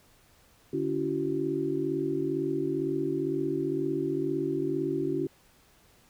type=tone cluster; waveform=sine; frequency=146 / 282.4 / 337.9 / 380 Hz; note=D3 / C#4 / E4 / F#4; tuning=-10 / +32 / +43 / +46 cents; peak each=-37 / -32 / -31 / -31 dBFS; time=0.73-5.27 s; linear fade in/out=5 ms; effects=pink hiss -61 dBFS RMS until 6.09 s